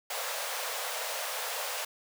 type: high-pass noise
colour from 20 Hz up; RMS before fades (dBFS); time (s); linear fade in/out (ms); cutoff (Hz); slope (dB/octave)
pink; -35; 0.1-1.85; 5; 470; 96
effects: none